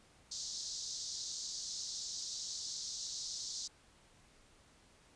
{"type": "band-pass noise", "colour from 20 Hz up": "white", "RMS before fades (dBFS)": -43, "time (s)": [0.31, 3.68], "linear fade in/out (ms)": 10, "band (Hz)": [4000, 6800], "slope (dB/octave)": 48, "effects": ["pink hiss -65 dBFS RMS until 5.15 s", "resampled to 22050 Hz"]}